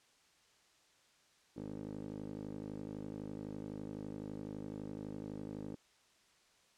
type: tone with band-pass filter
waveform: 15% pulse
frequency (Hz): 51.91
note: G#1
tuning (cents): 0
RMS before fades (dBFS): -45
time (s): 1.56-5.76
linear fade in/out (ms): 10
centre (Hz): 320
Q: 4.3
effects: white hiss -69 dBFS RMS until 6.77 s + low-pass 7000 Hz 12 dB/octave